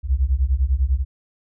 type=beating tone pair; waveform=sine; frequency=61 / 71 Hz; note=B1 / C#2; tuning=-21 / +42 cents; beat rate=10 Hz; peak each=-19 dBFS; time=0.03-1.05 s; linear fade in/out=50 ms; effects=none